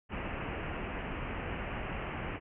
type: low-pass noise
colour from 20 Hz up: pink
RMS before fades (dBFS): -38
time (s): 0.09-2.4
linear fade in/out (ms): 50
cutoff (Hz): 2900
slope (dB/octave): 96
effects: none